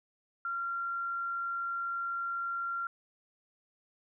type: tone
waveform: sine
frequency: 1378 Hz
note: F6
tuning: 24 cents flat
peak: -32 dBFS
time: 0.45-2.87 s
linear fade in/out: 2 ms
effects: none

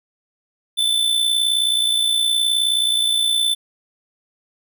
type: tone with amplitude modulation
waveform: square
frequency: 3520 Hz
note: A7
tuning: in tune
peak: -14 dBFS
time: 0.77-3.55 s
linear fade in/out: 20 ms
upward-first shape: sine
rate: 59.1 Hz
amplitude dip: 55%
effects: none

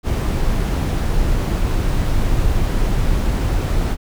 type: noise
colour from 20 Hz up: brown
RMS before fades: -17 dBFS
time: 0.03-3.97 s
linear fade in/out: 50 ms
effects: none

